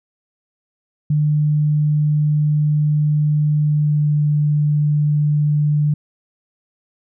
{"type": "tone with pitch glide", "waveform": "sine", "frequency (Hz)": [150, 148.71], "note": ["D3", "D3"], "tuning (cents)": [37, 22], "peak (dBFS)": -13, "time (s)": [1.1, 5.94], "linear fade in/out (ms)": 5, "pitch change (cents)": -15, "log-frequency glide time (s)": [3.63, 4.14], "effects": []}